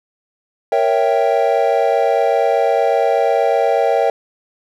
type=chord; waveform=triangle; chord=A# diminished seventh; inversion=none; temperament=equal; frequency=466.2 / 554.4 / 659.3 / 784 Hz; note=A#4 / C#5 / E5 / G5; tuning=0 / 0 / 0 / 0 cents; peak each=-16 dBFS; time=0.72-4.1 s; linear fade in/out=2 ms; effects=none